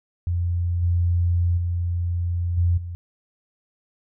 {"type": "tone with level steps", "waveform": "sine", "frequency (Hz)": 87, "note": "F2", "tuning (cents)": -6, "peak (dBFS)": [-20, -17, -21, -16, -29], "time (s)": [0.27, 2.95], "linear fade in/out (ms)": 0, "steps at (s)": [0.82, 1.57, 2.57, 2.77], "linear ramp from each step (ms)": 10, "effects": []}